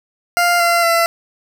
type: tone with pitch steps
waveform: 20% pulse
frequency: 698.5 / 686.5 / 674.7 Hz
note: F5 / F5 / E5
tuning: 0 / -30 / +40 cents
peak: -7 dBFS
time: 0.37-1.06 s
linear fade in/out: 0 ms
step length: 230 ms
effects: none